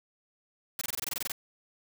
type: noise bursts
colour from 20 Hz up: white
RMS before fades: -33 dBFS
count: 12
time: 0.79-1.319 s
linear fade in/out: 2 ms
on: 23 ms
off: 23 ms
effects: none